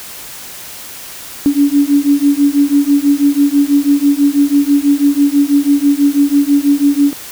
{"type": "beating tone pair", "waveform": "sine", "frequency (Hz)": [282.1, 288.2], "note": ["C#4", "D4"], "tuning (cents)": [30, -33], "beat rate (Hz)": 6.1, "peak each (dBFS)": -11, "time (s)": [1.46, 7.13], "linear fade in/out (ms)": 0, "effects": ["white hiss -30 dBFS RMS until 7.31 s"]}